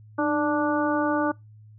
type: harmonic tone with a mistuned harmonic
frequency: 293.7 Hz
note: D4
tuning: in tune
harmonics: 1 / 2 / 3 / 4 / 5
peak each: -24 / -27 / -29 / -30 / -31 dBFS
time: 0.18-1.32 s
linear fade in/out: 10 ms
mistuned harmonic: 1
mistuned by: +48 cents
effects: noise-tail reverb RT60 0.2 s tail -24 dB re dry + added 107 Hz sine -46 dBFS peak until 1.78 s